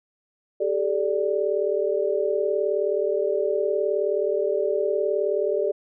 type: chord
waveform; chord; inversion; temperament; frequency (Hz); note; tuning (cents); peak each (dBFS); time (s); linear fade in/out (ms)
sine; G suspended second; none; equal with one note detuned; 392 / 431.2 / 587.3; G4 / A4 / D5; 0 / -35 / 0; -25; 0.6-5.72; 10
effects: none